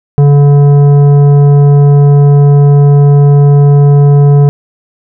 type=tone with tanh clipping; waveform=sine; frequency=143.3 Hz; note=D3; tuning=42 cents flat; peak=-3 dBFS; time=0.18-4.49 s; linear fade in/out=0 ms; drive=11 dB; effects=none